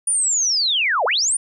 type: linear two-way sweep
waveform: sine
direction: down then up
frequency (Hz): 9640 to 440 to 9640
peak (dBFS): -16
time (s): 0.07-1.37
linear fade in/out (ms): 5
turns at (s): 1.05
effects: none